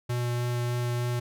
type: tone with vibrato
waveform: square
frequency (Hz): 121.3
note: B2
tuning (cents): -31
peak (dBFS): -27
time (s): 0.09-1.2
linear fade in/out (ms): 10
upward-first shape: sine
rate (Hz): 3.3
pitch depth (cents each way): 8
effects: none